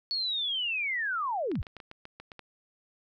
sine linear sweep, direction down, 4440 to 40.78 Hz, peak -28 dBFS, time 0.11-1.62 s, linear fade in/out 0 ms
clicks, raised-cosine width 0.3 ms, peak -28 dBFS, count 11, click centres 1.516 / 1.555 / 1.629 / 1.668 / 1.767 / 1.802 / 1.914 / 2.054 / 2.2 / 2.318 / 2.393 s
effects none

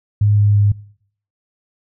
sine tone with pitch steps, 103.83 / 103.11 / 102.4 Hz, G#2 / G#2 / G#2, 0 / -12 / -24 cents, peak -10 dBFS, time 0.21-0.72 s, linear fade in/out 5 ms, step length 170 ms, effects noise-tail reverb RT60 0.6 s tail -22 dB re dry

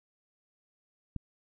click, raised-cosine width 5 ms, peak -23 dBFS, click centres 1.163 s, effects none

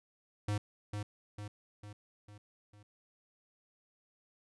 square tone with echo, 103.83 Hz, G#2, in tune, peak -32 dBFS, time 0.48-0.58 s, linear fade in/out 5 ms, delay 450 ms, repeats 5, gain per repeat -5 dB, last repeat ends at 2.83 s, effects resampled to 24000 Hz

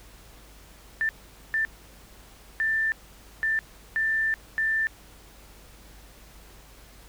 sine tone bursts at uneven times, 1778 Hz, A6, 18 cents sharp, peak -22 dBFS, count 6, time 1.01-1.09 / 1.54-1.65 / 2.6-2.92 / 3.43-3.59 / 3.96-4.34 / 4.58-4.87 s, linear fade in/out 0 ms, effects added 50 Hz sine -51 dBFS peak until 7.08 s + pink hiss -52 dBFS RMS until 7.08 s

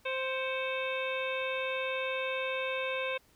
harmonic tone with a mistuned harmonic, 523.3 Hz, C5, in tune, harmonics 1 / 2 / 3 / 4 / 5 / 6 / 7, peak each -34 / -40 / -41 / -41 / -37 / -50 / -44 dBFS, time 0.05-3.18 s, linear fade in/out 10 ms, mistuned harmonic 4, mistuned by +110 cents, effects pink hiss -65 dBFS RMS until 3.35 s

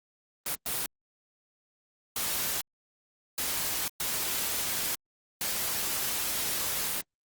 white noise bursts at uneven times, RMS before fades -31 dBFS, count 6, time 0.46-0.55 / 0.66-0.86 / 2.16-2.61 / 3.38-3.88 / 4-4.95 / 5.41-7.01 s, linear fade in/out 2 ms, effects Opus 24 kbps

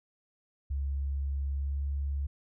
sine tone with pitch glide, 69.3 to 70.15 Hz, C#2 to C#2, 0 to +21 cents, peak -29 dBFS, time 0.7-2.27 s, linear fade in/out 10 ms, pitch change +21 cents, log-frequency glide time 1.52-1.83 s, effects none

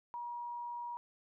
sine tone, 956 Hz, A#5, 43 cents sharp, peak -39 dBFS, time 0.14-0.97 s, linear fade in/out 0 ms, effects none

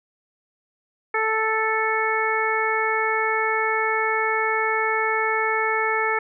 harmonic tone, 440 Hz, A4, in tune, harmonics 1 / 2 / 3 / 4 / 5, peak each -26 / -26 / -26 / -26 / -26 dBFS, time 1.14-6.19 s, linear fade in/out 5 ms, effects none

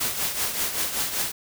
white noise with tremolo, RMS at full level -24 dBFS, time 0-1.32 s, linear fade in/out 10 ms, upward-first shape triangle, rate 5.2 Hz, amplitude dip 65%, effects none

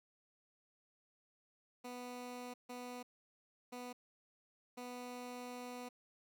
15% pulse tone bursts at uneven times, 246.9 Hz, B3, in tune, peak -39 dBFS, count 4, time 1.84-2.54 / 2.69-3.03 / 3.72-3.93 / 4.77-5.89 s, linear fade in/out 10 ms, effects none

